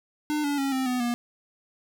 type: tone with pitch steps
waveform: square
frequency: 300 / 286.8 / 274.1 / 262.1 / 250.5 / 239.5 Hz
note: D4 / D4 / C#4 / C4 / B3 / A#3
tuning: +37 / -41 / -19 / +3 / +25 / +47 cents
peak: -25 dBFS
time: 0.3-1.14 s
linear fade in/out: 0 ms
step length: 140 ms
effects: none